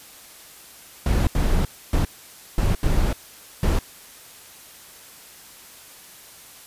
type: noise bursts at uneven times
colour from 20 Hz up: brown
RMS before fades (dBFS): -19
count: 6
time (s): 1.06-1.27 / 1.35-1.65 / 1.93-2.05 / 2.58-2.75 / 2.83-3.13 / 3.63-3.79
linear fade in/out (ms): 2
effects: white hiss -45 dBFS RMS until 6.66 s + resampled to 32000 Hz